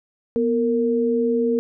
sine tone pair together, 242.9 / 460.8 Hz, B3 / A#4, -29 / -20 cents, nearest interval major seventh, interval 1109 cents, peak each -21 / -19 dBFS, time 0.36-1.59 s, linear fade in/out 0 ms, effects none

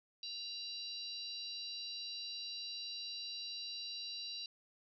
harmonic tone with a mistuned harmonic, 932.3 Hz, A#5, in tune, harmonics 3 / 4 / 5 / 6, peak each -50 / -45 / -46 / -54 dBFS, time 0.23-4.46 s, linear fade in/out 2 ms, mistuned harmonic 4, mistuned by +97 cents, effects none

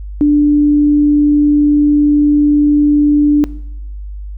sine tone, 293.7 Hz, D4, in tune, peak -6 dBFS, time 0.21-3.44 s, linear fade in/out 0 ms, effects noise-tail reverb RT60 0.8 s tail -20 dB re dry + added 50 Hz sine -23 dBFS peak until 4.37 s

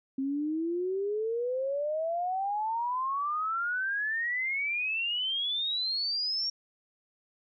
sine exponential sweep, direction up, 264.6 to 5588 Hz, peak -28 dBFS, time 0.18-6.5 s, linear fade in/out 5 ms, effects none

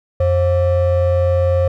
triangle ring-modulated tone, 311.1 Hz, D#4, in tune, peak -7 dBFS, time 0.2-1.68 s, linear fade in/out 5 ms, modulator 223 Hz, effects none

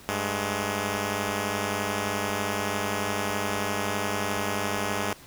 5% pulse tone pair together, 99.9 / 211.4 Hz, G2 / G#3, +33 / +31 cents, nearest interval octave + minor second, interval 1298 cents, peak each -18 dBFS, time 0.09-5.13 s, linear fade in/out 0 ms, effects pink hiss -49 dBFS RMS until 5.26 s

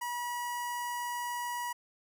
sawtooth tone with notch filter, 967 Hz, B5, 37 cents flat, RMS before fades -36 dBFS, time 0.01-1.73 s, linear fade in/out 10 ms, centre 3800 Hz, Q 1.3, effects none

